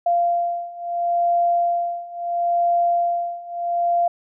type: beating tone pair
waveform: sine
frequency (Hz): 692 / 692.74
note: F5 / F5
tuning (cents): -16 / -14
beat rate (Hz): 0.74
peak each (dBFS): -22 / -20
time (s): 0.06-4.08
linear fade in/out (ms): 5
effects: none